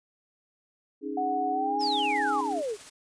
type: chord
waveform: sine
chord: C# suspended second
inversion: none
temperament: equal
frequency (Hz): 277.2 / 311.1 / 415.3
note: C#4 / D#4 / G#4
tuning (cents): 0 / 0 / 0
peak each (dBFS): -35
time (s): 1.01-2.63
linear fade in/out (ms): 50
type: tone with pitch glide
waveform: sine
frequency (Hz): 740 to 830.6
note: F#5 to G#5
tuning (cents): 0 to 0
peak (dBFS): -26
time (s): 1.17-2.41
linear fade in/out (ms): 5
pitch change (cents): +200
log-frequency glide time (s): 1.52-1.81
type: exponential sweep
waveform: sine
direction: down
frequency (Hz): 5600 to 392.8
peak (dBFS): -28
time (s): 1.79-2.77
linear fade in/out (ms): 50
type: noise with tremolo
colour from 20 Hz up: white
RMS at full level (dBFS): -45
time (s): 1.8-2.9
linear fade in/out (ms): 10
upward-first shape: sine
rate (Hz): 17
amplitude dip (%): 35
effects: resampled to 22050 Hz